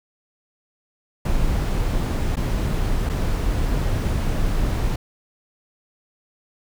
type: noise with dropouts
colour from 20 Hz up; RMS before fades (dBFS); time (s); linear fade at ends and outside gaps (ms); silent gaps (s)
brown; -21; 1.25-4.96; 5; 2.358-2.368 / 3.092-3.096
effects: none